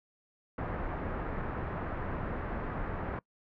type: low-pass noise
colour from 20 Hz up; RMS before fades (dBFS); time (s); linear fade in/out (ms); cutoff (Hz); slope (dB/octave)
pink; -36; 0.58-3.19; 2; 1700; 24
effects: noise-tail reverb RT60 0.1 s tail -24 dB re dry